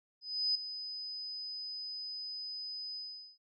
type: tone with ADSR envelope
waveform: sine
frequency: 5010 Hz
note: D#8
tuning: 11 cents sharp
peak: -27 dBFS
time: 0.21-3.38 s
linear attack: 340 ms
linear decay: 7 ms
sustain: -12 dB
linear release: 420 ms
effects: none